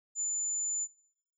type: tone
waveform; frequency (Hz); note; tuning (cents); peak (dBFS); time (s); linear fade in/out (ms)
sine; 7040; A8; 0; -30; 0.15-0.88; 50
effects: noise-tail reverb RT60 0.8 s tail -20 dB re dry